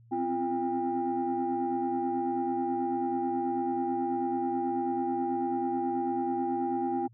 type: tone cluster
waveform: sine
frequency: 258.1 / 267.3 / 344.5 / 800 Hz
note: C4 / C4 / F4 / G5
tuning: -23 / +37 / -24 / +35 cents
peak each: -33 / -38 / -31 / -30 dBFS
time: 0.11-7.08 s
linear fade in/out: 20 ms
effects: tanh soft clip ceiling -20 dBFS + added 116 Hz sine -54 dBFS peak until 7.13 s